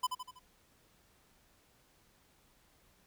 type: tone with echo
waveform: square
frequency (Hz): 1008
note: B5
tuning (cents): +35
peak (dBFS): -29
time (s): 0.03-0.07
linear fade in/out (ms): 10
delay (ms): 81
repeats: 4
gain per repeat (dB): -6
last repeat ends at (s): 0.394
effects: pink hiss -68 dBFS RMS until 3.06 s